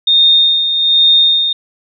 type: tone with tremolo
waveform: sine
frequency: 3668 Hz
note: A#7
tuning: 29 cents flat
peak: -5 dBFS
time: 0.07-1.53 s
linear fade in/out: 5 ms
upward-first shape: sine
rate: 1.2 Hz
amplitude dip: 55%
effects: none